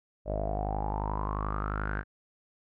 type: tone with low-pass filter sweep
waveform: sawtooth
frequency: 51.4 Hz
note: G#1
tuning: 17 cents flat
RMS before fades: -32 dBFS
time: 0.25-2.04 s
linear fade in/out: 50 ms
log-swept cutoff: 600 to 1600 Hz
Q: 9.9
effects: none